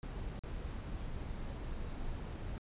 brown noise with dropouts, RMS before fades -41 dBFS, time 0.03-2.58 s, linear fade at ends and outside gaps 0 ms, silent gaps 0.392-0.436 s, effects resampled to 8000 Hz

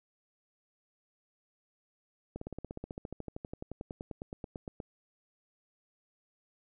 slowing click train, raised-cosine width 2 ms, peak -26 dBFS, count 30, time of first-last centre 2.36-4.802 s, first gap 54 ms, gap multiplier 1.03, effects none

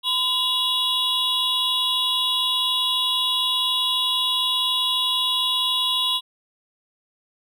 triangle tone cluster, 1021 / 2867 / 3386 / 3818 Hz, C6 / F7 / G#7 / A#7, -43 / +45 / +33 / +41 cents, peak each -27 / -27 / -21 / -23 dBFS, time 0.03-6.21 s, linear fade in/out 50 ms, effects none

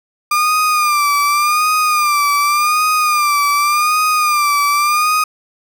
35% pulse tone with vibrato, 1200 Hz, D6, 37 cents sharp, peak -10 dBFS, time 0.31-5.24 s, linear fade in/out 5 ms, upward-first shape sine, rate 0.87 Hz, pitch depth 67 cents each way, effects none

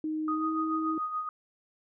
sine tone with pitch glide, 311.1 to 318.2 Hz, D#4 to D#4, 0 to +39 cents, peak -29 dBFS, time 0.04-0.98 s, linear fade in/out 2 ms, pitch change +39 cents, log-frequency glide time 0.34-0.46 s
sine tone with tremolo, 1244.5 Hz, D#6, in tune, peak -28 dBFS, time 0.28-1.29 s, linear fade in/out 2 ms, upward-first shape sine, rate 7 Hz, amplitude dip 55%
effects none

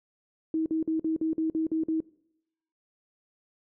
sine tone bursts, 319.5 Hz, D#4, 46 cents sharp, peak -24 dBFS, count 9, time 0.54-2.004 s, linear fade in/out 2 ms, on 120 ms, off 48 ms, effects noise-tail reverb RT60 0.8 s tail -22 dB re dry

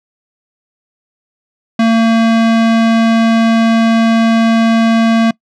square tone, 227 Hz, A#3, 46 cents flat, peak -8 dBFS, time 1.79-5.31 s, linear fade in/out 5 ms, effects noise-tail reverb RT60 0.1 s tail -23 dB re dry + low-pass 4000 Hz 12 dB/octave

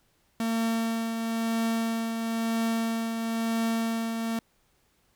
45% pulse tone with tremolo, 227.2 Hz, A#3, 44 cents flat, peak -24 dBFS, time 0.4-4.39 s, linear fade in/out 2 ms, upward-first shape triangle, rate 1 Hz, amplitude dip 45%, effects pink hiss -68 dBFS RMS until 5.15 s

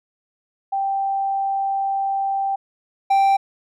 sine / triangle tone pair in turn, 784 / 784 Hz, G5 / G5, 0 / 0 cents, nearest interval unison, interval 0 cents, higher neither, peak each -19 / -11 dBFS, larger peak second, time 0.72-2.56 / 3.1-3.37 s, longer first, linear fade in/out 10 ms, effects none

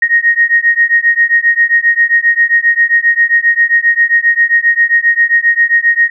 sine beating tone pair, 1864.7 / 1872.2 Hz, A#6 / A#6, 0 / +7 cents, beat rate 7.5 Hz, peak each -10 dBFS, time 0.02-6.1 s, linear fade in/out 5 ms, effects none

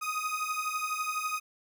30% pulse beating tone pair, 1244.5 / 1256.5 Hz, D#6 / D#6, 0 / +17 cents, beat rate 12 Hz, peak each -31 dBFS, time 0.01-1.4 s, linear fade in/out 20 ms, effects none

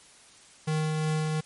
square tone with tremolo, 155.56 Hz, D#3, in tune, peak -25 dBFS, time 0.67-1.41 s, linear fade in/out 10 ms, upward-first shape triangle, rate 2.8 Hz, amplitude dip 25%, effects white hiss -54 dBFS RMS until 1.45 s + MP3 48 kbps

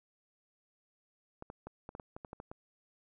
clicks, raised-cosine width 1 ms, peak -30 dBFS, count 11, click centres 1.424 / 1.501 / 1.67 / 1.891 / 1.951 / 1.998 / 2.165 / 2.248 / 2.331 / 2.401 / 2.515 s, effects none

